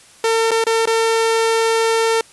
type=tone with dropouts; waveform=sawtooth; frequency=452.2 Hz; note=A4; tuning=47 cents sharp; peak=-10 dBFS; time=0.24-2.21 s; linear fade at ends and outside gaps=2 ms; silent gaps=0.508-0.515 / 0.64-0.667 / 0.856-0.873 s; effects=white hiss -46 dBFS RMS until 2.32 s + resampled to 24000 Hz